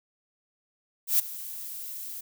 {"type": "noise with ADSR envelope", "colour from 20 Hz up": "violet", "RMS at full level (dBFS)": -20, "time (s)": [1.07, 2.21], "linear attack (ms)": 120, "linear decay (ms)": 12, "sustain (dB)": -18, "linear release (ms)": 8, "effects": []}